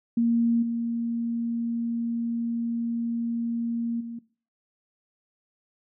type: tone with level steps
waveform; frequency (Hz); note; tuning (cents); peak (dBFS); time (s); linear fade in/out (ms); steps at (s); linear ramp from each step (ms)
sine; 233.1; A#3; 0; -19 / -25 / -33; 0.17-4.19; 5; 0.62 / 4; 10
effects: noise-tail reverb RT60 0.4 s tail -20 dB re dry